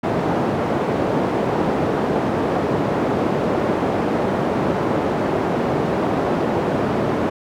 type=band-pass noise; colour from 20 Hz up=white; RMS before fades=-20 dBFS; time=0.03-7.3 s; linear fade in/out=10 ms; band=130 to 560 Hz; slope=12 dB/octave; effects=none